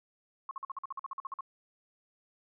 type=tone bursts; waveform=sine; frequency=1086 Hz; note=C#6; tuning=36 cents flat; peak=-35 dBFS; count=14; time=0.49-1.408 s; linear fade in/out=2 ms; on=21 ms; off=48 ms; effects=none